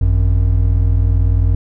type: tone pair together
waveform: triangle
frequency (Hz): 51.63 / 92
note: G#1 / F#2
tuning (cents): -9 / -9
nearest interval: minor seventh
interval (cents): 1000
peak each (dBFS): -11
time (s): 0.01-1.55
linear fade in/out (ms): 5
effects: none